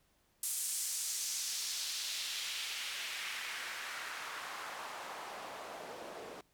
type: noise with band-pass filter sweep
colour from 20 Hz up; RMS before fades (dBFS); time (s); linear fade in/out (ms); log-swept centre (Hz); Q
white; -41; 0.43-6.41; 2; 9300 to 450; 1.4
effects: pink hiss -73 dBFS RMS until 6.53 s